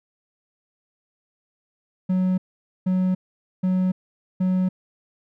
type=tone bursts; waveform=triangle; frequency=185 Hz; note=F#3; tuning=in tune; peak=-16 dBFS; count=4; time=2.09-4.69 s; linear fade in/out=10 ms; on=290 ms; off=480 ms; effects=none